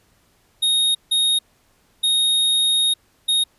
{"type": "tone bursts at uneven times", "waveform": "square", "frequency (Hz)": 3729, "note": "A#7", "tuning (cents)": 0, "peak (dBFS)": -16, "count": 4, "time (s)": [[0.62, 0.95], [1.11, 1.39], [2.03, 2.94], [3.28, 3.44]], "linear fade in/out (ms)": 10, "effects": ["pink hiss -60 dBFS RMS until 3.58 s", "resampled to 32000 Hz"]}